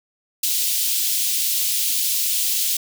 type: high-pass noise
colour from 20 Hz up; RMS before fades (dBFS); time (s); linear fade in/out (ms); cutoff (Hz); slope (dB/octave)
white; -21; 0.43-2.77; 5; 2900; 24
effects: none